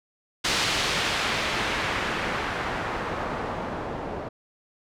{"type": "noise with low-pass filter sweep", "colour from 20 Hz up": "white", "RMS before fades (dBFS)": -28, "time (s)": [0.44, 4.29], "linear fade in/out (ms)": 10, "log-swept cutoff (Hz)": [4500, 650], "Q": 0.86, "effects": []}